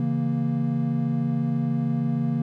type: chord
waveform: triangle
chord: A# diminished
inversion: first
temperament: equal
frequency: 138.59 / 164.81 / 233.1 Hz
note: C#3 / E3 / A#3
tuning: 0 / 0 / 0 cents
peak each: -24 / -26 / -23 dBFS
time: 0-2.42 s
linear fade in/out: 2 ms
effects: none